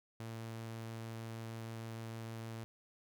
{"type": "tone", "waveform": "sawtooth", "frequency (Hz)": 113.3, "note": "A#2", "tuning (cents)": -49, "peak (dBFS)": -39, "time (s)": [0.2, 2.64], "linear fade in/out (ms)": 0, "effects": []}